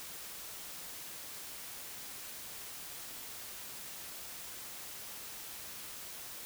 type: silence
effects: white hiss -46 dBFS RMS until 6.45 s